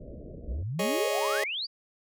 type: low-pass noise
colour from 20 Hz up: pink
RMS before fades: -43 dBFS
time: 0-0.63 s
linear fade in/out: 5 ms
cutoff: 640 Hz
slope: 96 dB/octave
type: exponential sweep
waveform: sine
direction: up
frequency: 51.2 to 4900 Hz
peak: -30 dBFS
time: 0.47-1.67 s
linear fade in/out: 20 ms
type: chord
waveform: sawtooth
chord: Ab suspended fourth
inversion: none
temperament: just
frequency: 415.3 / 553.7 / 623 Hz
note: Ab4 / Db5 / Eb5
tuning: 0 / -2 / +2 cents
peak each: -27 dBFS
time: 0.79-1.44 s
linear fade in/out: 5 ms
effects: none